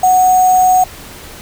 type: tone with sample-and-hold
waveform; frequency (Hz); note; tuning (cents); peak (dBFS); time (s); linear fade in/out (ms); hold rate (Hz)
sine; 740; F#5; 0; -6; 0.03-0.84; 5; 7350
effects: pink hiss -33 dBFS RMS until 1.41 s